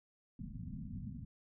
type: low-pass noise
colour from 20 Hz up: white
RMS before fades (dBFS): -45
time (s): 0.39-1.25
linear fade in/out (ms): 5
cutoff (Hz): 250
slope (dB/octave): 96
effects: none